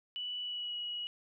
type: tone with pitch glide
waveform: sine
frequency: 2960 to 2913 Hz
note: F#7 to F#7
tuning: 0 to -28 cents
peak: -36 dBFS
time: 0.16-1.07 s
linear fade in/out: 0 ms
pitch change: -28 cents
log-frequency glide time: 0.41-0.75 s
effects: none